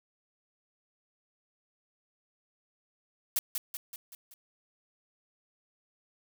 blue noise with echo, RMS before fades -28 dBFS, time 3.36-3.39 s, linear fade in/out 2 ms, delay 190 ms, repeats 5, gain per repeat -5 dB, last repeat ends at 4.34 s, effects none

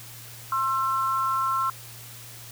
sine tone pair together, 1061.3 / 1341 Hz, C6 / E6, +24 / +29 cents, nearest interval major third, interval 405 cents, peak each -25 dBFS, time 0.52-1.7 s, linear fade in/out 2 ms, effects added 117 Hz sine -46 dBFS peak until 2.51 s + white hiss -44 dBFS RMS until 2.51 s

